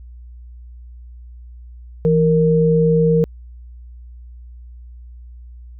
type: tone pair together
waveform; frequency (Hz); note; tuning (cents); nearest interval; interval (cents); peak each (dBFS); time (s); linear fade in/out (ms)
sine; 164.81 / 464.3; E3 / A#4; 0 / -7; octave + tritone; 1793; -14; 2.05-3.24; 0
effects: added 60 Hz sine -35 dBFS peak until 5.79 s